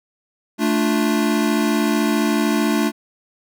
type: chord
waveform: square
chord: D minor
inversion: second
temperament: equal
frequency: 220 / 293.7 / 349.2 Hz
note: A3 / D4 / F4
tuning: 0 / 0 / 0 cents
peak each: -20 / -21 / -24 dBFS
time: 0.58-2.92 s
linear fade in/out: 50 ms
effects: none